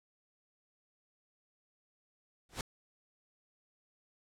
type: noise with exponential growth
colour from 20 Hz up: pink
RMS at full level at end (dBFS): -32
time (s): 2.49-2.61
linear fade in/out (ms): 2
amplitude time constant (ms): 26
effects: low-pass 10000 Hz 12 dB/octave